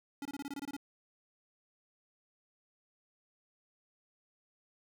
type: tone bursts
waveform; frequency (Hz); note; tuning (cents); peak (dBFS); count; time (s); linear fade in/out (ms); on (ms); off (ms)
square; 281.5; C#4; +27; -39; 10; 0.22-0.766; 2; 33; 24
effects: none